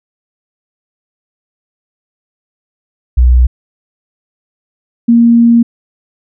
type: tone pair in turn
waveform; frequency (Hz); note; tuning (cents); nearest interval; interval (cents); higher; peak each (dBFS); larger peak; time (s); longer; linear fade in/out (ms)
sine; 61.74 / 234; B1 / A#3; 0 / +7; octave + major seventh; 2307; second; -3; neither; 3.17-3.47 / 5.08-5.63; second; 10
effects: none